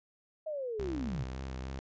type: linear sweep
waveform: sine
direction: down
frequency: 640 to 109.3 Hz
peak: -34 dBFS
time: 0.46-1.24 s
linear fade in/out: 10 ms
type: tone with vibrato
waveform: sawtooth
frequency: 65.41 Hz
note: C2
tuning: in tune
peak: -34 dBFS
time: 0.79-1.79 s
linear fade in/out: 0 ms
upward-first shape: sine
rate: 3.5 Hz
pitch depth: 39 cents each way
effects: resampled to 16000 Hz